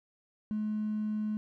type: tone with hard clipping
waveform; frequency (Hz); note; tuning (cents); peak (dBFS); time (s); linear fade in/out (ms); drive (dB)
triangle; 213.4; G#3; +47; -30; 0.51-1.37; 0; 3
effects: none